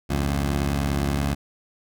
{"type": "beating tone pair", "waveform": "15% pulse", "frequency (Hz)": [70.2, 87.2], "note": ["C#2", "F2"], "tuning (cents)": [22, -2], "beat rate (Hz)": 17, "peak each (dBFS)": [-16, -24], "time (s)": [0.09, 1.35], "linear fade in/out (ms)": 20, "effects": []}